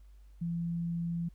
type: tone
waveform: sine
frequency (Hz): 169.6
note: E3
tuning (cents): +50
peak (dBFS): -31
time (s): 0.41-1.29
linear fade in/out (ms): 10
effects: added 50 Hz sine -52 dBFS peak until 1.34 s + pink hiss -74 dBFS RMS until 1.34 s